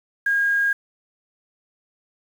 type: tone with quantisation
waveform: sine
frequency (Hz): 1627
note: G#6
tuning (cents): -36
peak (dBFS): -17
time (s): 0.26-0.73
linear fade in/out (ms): 5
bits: 7
effects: none